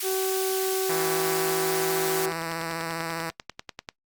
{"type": "high-pass noise", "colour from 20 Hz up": "white", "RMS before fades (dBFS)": -31, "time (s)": [0, 2.26], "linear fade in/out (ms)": 5, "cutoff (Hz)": 1900, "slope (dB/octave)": 12}
{"type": "harmonic tone", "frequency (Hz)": 380, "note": "F#4", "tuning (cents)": 46, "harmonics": [1, 2, 3, 4], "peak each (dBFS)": [-25, -35, -41, -43], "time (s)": [0.02, 2.33], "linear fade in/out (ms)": 50}
{"type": "tone with vibrato", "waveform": "5% pulse", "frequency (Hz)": 164.9, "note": "E3", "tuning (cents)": 1, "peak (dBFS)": -18, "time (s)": [0.89, 3.3], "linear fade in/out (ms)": 5, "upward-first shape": "sine", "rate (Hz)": 15, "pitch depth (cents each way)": 24}
{"type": "click train", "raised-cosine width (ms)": 0.2, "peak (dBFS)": -17, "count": 17, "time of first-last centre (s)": [2.32, 3.889], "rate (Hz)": 10.2}
{"effects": ["noise-tail reverb RT60 0.1 s tail -21 dB re dry", "Opus 48 kbps"]}